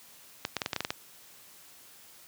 clicks, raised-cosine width 0.2 ms, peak -12 dBFS, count 9, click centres 0.451 / 0.567 / 0.618 / 0.661 / 0.732 / 0.763 / 0.806 / 0.849 / 0.905 s, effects white hiss -54 dBFS RMS until 2.27 s + high-pass 80 Hz 12 dB/octave

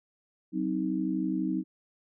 sine chord, C diminished, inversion second, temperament just, 188.37 / 261.6 / 314 Hz, Gb3 / C4 / Eb4, +31 / 0 / +16 cents, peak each -32 / -32 / -30 dBFS, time 0.52-1.64 s, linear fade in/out 50 ms, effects none

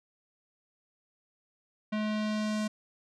square tone with low-pass filter sweep, 213.5 Hz, G#3, 48 cents sharp, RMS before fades -31 dBFS, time 1.92-2.68 s, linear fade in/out 10 ms, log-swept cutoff 2900 to 7800 Hz, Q 1.2, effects none

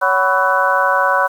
harmonic tone with a mistuned harmonic, 187.2 Hz, F#3, 20 cents sharp, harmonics 3 / 4 / 5 / 6 / 7 / 8, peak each -19 / -21 / -17 / -20 / -23 / -17 dBFS, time 0.01-1.28 s, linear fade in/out 20 ms, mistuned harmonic 5, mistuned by +100 cents, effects 7-bit

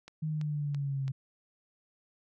click train, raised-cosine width 0.2 ms, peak -30 dBFS, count 4, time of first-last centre 0.08-1.08 s, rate 3 Hz
sine linear sweep, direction down, 157 to 132.9 Hz, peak -30 dBFS, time 0.22-1.12 s, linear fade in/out 10 ms
effects none

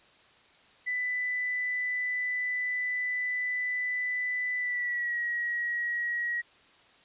sine tone with pitch glide, 1992 to 1904.2 Hz, B6 to A#6, +14 to +36 cents, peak -28 dBFS, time 0.86-6.42 s, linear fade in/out 20 ms, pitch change -78 cents, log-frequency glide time 4.57-5.18 s, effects white hiss -59 dBFS RMS until 7.04 s + resampled to 8000 Hz

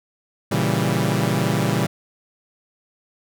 sawtooth chord, A# diminished seventh, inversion none, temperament equal, 116.54 / 138.59 / 164.81 / 196 Hz, A#2 / C#3 / E3 / G3, 0 / 0 / 0 / 0 cents, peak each -20 dBFS, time 0.51-1.87 s, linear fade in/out 10 ms, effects none

